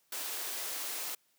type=high-pass noise; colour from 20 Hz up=white; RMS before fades=-38 dBFS; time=0.12-1.15 s; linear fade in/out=5 ms; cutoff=310 Hz; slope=24 dB/octave; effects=white hiss -72 dBFS RMS until 1.38 s + high-pass 100 Hz 12 dB/octave